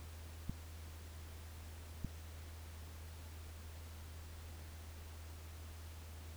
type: clicks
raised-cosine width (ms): 5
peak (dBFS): -27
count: 2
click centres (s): 0.496 / 2.047
effects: added 80 Hz sine -49 dBFS peak until 6.36 s + pink hiss -58 dBFS RMS until 6.36 s